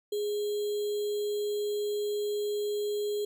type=tone with sample-and-hold; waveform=sine; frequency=415.3 Hz; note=G#4; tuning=in tune; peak=-28 dBFS; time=0.12-3.25 s; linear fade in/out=5 ms; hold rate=3675 Hz; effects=none